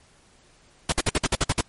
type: noise bursts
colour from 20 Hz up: pink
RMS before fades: -21 dBFS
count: 9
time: 0.89-1.611 s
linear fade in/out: 5 ms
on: 33 ms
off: 53 ms
effects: pink hiss -57 dBFS RMS until 1.68 s + MP3 48 kbps